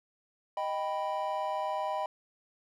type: chord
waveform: triangle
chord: Eb augmented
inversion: none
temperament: equal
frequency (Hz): 622.3 / 784 / 987.8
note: Eb5 / G5 / B5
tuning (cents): 0 / 0 / 0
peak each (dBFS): -33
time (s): 0.57-2.06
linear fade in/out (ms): 2
effects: none